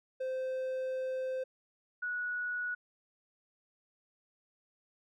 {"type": "tone pair in turn", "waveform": ["triangle", "sine"], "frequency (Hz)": [519, 1465.3], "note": ["C5", "F#6"], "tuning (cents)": [-14, -17], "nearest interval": "octave + tritone", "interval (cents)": 1797, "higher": "second", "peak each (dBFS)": [-31, -33], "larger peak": "first", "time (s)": [[0.2, 1.44], [2.02, 2.75]], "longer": "first", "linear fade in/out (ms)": 10, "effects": []}